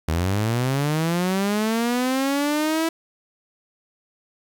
sawtooth linear sweep, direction up, 76.5 to 329.8 Hz, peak -16 dBFS, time 0.08-2.89 s, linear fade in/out 5 ms, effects 9-bit

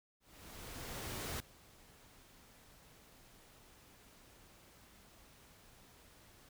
pink noise with ADSR envelope, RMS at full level -41 dBFS, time 0.2-6.49 s, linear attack 1200 ms, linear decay 3 ms, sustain -21 dB, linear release 4 ms, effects none

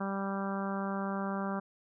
harmonic tone, 196 Hz, G3, in tune, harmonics 1 / 2 / 3 / 4 / 5 / 6 / 7 / 8, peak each -34 / -42 / -41 / -42 / -43 / -42 / -44 / -47 dBFS, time 0-1.6 s, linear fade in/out 10 ms, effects none

